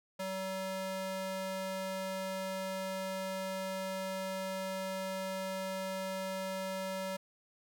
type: tone with high-pass filter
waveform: square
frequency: 190 Hz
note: F#3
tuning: 46 cents sharp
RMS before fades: -38 dBFS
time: 0.19-7.17 s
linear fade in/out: 10 ms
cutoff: 390 Hz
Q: 1.7
effects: none